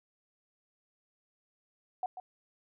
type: tone with echo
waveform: sine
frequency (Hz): 740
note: F#5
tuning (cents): 0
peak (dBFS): -30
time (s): 2.03-2.06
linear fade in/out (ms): 2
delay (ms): 140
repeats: 1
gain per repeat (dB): -10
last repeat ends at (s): 2.2
effects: none